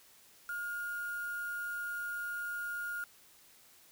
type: tone with quantisation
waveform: sine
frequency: 1424 Hz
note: F6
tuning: 33 cents sharp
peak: -36 dBFS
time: 0.49-3.04 s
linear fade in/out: 2 ms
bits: 8
effects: white hiss -61 dBFS RMS until 3.91 s